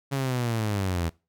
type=linear sweep; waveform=sawtooth; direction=down; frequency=140 to 80.6 Hz; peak=-21 dBFS; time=0.11-1.1 s; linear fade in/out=20 ms; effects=noise-tail reverb RT60 0.3 s tail -23 dB re dry